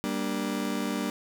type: chord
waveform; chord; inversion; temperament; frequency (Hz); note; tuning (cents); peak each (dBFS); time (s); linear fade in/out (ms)
35% pulse; G minor; none; just; 196 / 235.2 / 294; G3 / Bb3 / D4; 0 / +16 / +2; -31; 0.04-1.1; 0
effects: none